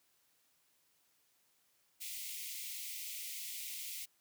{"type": "high-pass noise", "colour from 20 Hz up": "white", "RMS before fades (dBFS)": -44, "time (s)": [2, 4.06], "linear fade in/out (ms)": 20, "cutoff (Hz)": 2000, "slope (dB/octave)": 96, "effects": ["white hiss -74 dBFS RMS until 4.2 s", "high-pass 60 Hz 12 dB/octave"]}